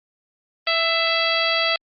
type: harmonic tone with a mistuned harmonic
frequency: 659.3 Hz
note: E5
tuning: in tune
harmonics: 1 / 2 / 3 / 4 / 5 / 6 / 7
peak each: -25 / -26 / -25 / -25 / -25 / -29 / -26 dBFS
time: 0.67-1.76 s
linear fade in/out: 2 ms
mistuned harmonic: 3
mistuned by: +27 cents
effects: Opus 24 kbps